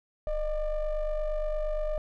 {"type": "ring-modulated tone", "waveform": "triangle", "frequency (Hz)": 293.7, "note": "D4", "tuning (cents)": 0, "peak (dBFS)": -22, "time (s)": [0.27, 1.98], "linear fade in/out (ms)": 2, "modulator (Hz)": 318, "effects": []}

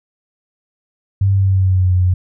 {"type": "tone with pitch glide", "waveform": "sine", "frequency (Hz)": [98, 90.91], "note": ["G2", "F#2"], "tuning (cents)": [0, -30], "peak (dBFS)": -10, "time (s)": [1.21, 2.14], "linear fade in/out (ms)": 5, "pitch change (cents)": -130, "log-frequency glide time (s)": [1.33, 1.93], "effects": []}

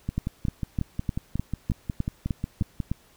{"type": "two click trains", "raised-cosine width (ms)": 5, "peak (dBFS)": [-13, -15], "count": [10, 16], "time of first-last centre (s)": [[0.18, 2.916], [0.09, 2.802]], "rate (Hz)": [3.29, 5.53], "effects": ["pink hiss -58 dBFS RMS until 3.16 s"]}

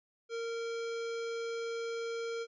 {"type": "tone", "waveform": "square", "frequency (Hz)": 461.4, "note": "A#4", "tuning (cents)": -18, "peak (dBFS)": -36, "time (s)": [0.29, 2.47], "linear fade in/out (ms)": 50, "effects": ["resampled to 16000 Hz"]}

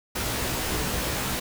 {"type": "noise with comb filter", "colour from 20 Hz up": "pink", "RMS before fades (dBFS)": -28, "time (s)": [0.15, 1.4], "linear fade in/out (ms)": 10, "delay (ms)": 16, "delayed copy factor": 0.95, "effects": []}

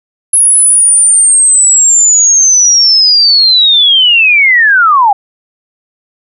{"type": "linear sweep", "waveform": "sine", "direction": "down", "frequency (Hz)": [10600, 772], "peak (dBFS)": -3, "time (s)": [0.33, 5.13], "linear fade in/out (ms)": 5, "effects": []}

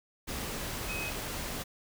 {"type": "tone in noise", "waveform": "sine", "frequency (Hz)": 2532, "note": "D#7", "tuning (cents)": 30, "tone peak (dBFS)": -36, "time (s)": [0.88, 1.11], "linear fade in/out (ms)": 20, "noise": "pink", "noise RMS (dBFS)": -37, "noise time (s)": [0.27, 1.64], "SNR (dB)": -2, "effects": []}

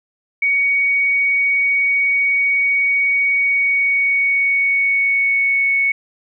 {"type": "tone with pitch glide", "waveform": "sine", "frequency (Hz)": [2242, 2216], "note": ["C#7", "C#7"], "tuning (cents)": [19, -1], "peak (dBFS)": -13, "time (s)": [0.42, 5.92], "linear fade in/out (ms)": 5, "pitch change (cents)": -20, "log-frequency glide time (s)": [3.34, 5.71], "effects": []}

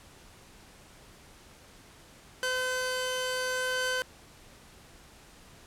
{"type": "tone pair together", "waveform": "sawtooth", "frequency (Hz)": [510, 1530.7], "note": ["C5", "G6"], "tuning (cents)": [-44, -42], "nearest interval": "octave + perfect fifth", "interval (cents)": 1902, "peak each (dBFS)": -28, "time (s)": [2.43, 4.02], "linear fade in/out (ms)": 0, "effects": ["pink hiss -54 dBFS RMS until 5.66 s", "low-pass 11000 Hz 12 dB/octave"]}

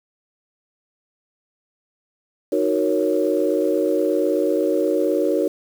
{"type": "chord", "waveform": "sine", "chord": "D# minor seventh", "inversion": "none", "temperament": "equal", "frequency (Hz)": [311.1, 370, 466.2, 554.4], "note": ["D#4", "F#4", "A#4", "C#5"], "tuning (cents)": [0, 0, 0, 0], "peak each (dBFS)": -22, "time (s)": [2.52, 5.48], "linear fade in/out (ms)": 5, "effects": ["tanh soft clip ceiling -6 dBFS", "7-bit"]}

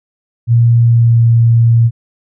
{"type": "tone with pitch glide", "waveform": "sine", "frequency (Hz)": [117.6, 116.18], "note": ["A#2", "A#2"], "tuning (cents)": [16, -5], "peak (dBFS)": -5, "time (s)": [0.47, 1.91], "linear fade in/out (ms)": 50, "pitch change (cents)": -21, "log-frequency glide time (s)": [0.81, 1.24], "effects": []}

